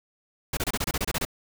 pink noise bursts, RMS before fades -27 dBFS, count 11, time 0.53-1.251 s, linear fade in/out 5 ms, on 41 ms, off 27 ms, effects none

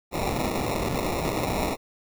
white noise with sample-and-hold, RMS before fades -27 dBFS, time 0.11-1.77 s, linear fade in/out 50 ms, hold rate 1575 Hz, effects none

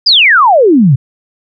sine exponential sweep, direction down, 5140 to 119.8 Hz, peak -3 dBFS, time 0.06-0.96 s, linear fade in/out 10 ms, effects none

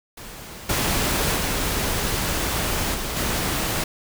pink noise with level steps, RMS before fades -38 / -22 / -24 / -28 / -24 dBFS, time 0.17-3.84 s, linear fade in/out 5 ms, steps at 0.69 / 1.36 / 2.94 / 3.16 s, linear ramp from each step 5 ms, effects none

